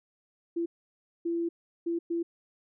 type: tone bursts at uneven times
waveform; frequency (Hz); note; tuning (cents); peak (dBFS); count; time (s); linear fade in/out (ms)
sine; 338; E4; +43; -27; 4; 0.56-0.66 / 1.25-1.49 / 1.86-1.99 / 2.1-2.23; 10
effects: none